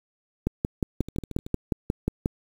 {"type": "two click trains", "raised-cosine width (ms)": 3, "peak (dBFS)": [-10, -24], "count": [11, 7], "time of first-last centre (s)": [[0.47, 2.259], [1.01, 1.465]], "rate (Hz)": [5.59, 13.2], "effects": ["7-bit"]}